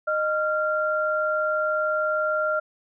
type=tone pair together; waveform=sine; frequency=617 / 1383.2 Hz; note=D#5 / F6; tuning=-15 / -17 cents; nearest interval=octave + major second; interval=1398 cents; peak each=-24 dBFS; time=0.07-2.6 s; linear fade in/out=10 ms; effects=none